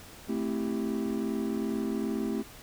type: chord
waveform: triangle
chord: A minor seventh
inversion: none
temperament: equal with one note detuned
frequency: 220 / 262.5 / 329.6 / 392 Hz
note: A3 / C4 / E4 / G4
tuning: 0 / +6 / 0 / 0 cents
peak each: -30 / -32 / -34 / -34 dBFS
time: 0.28-2.43 s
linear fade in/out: 20 ms
effects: pink hiss -49 dBFS RMS until 2.62 s